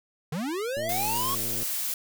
square linear sweep, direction up, 138.59 to 1121 Hz, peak -29 dBFS, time 0.32-1.35 s, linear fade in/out 5 ms
click train, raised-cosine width 2 ms, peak -27 dBFS, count 99, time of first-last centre 0.77-1.63 s, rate 114 Hz
blue noise, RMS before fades -30 dBFS, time 0.89-1.94 s, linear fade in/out 2 ms
effects none

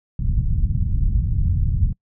pink low-pass noise, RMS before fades -19 dBFS, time 0.19-1.93 s, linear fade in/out 5 ms, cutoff 140 Hz, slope 24 dB/octave, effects noise-tail reverb RT60 0.1 s tail -24 dB re dry

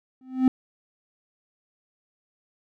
triangle tone with exponential growth, 258.7 Hz, C4, 19 cents flat, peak -10 dBFS, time 0.21-0.48 s, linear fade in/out 2 ms, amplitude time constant 57 ms, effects none

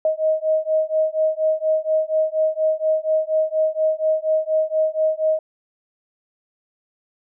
sine beating tone pair, 626 / 630.2 Hz, D#5 / D#5, +10 / +22 cents, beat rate 4.2 Hz, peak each -20 dBFS, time 0.05-5.39 s, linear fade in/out 2 ms, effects none

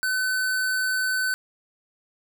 square tone, 1515 Hz, F#6, 40 cents sharp, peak -23 dBFS, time 0.03-1.34 s, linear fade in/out 0 ms, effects none

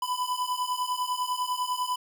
square beating tone pair, 994 / 1004 Hz, B5 / B5, +11 / +28 cents, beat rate 10 Hz, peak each -31 dBFS, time 0.02-1.96 s, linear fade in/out 5 ms, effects none

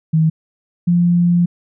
sine tone pair in turn, 159.2 / 174.07 Hz, D#3 / F3, +40 / -5 cents, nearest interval major second, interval 155 cents, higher second, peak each -10 dBFS, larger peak neither, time 0.13-0.3 / 0.87-1.46 s, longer second, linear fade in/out 10 ms, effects none

